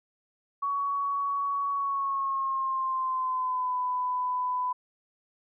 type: tone with pitch glide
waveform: sine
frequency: 1122 to 999.6 Hz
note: C#6 to B5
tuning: +21 to +21 cents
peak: -26 dBFS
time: 0.62-4.73 s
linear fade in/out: 10 ms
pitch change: -200 cents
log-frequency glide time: 1.73-3.77 s
effects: none